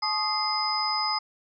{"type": "tone cluster", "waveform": "sine", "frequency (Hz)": [858, 1091, 1242, 2079, 5020], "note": ["A5", "C#6", "D#6", "C7", "D#8"], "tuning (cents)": [-44, -28, -3, -12, 15], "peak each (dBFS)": [-30, -36, -31, -36, -27], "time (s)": [0.02, 1.19], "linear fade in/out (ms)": 10, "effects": []}